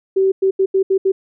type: tone bursts at uneven times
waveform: sine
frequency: 384.1 Hz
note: G4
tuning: 35 cents flat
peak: -11 dBFS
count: 6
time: 0.16-0.32 / 0.42-0.51 / 0.59-0.66 / 0.74-0.83 / 0.9-0.98 / 1.05-1.12 s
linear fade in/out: 10 ms
effects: none